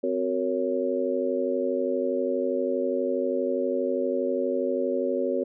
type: harmonic tone with a mistuned harmonic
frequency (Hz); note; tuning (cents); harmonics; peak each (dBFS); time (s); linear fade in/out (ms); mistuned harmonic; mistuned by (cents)
92.4; F#2; -2; 3 / 4 / 5 / 6; -30 / -29 / -29 / -28; 0.03-5.44; 10; 3; -120
effects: none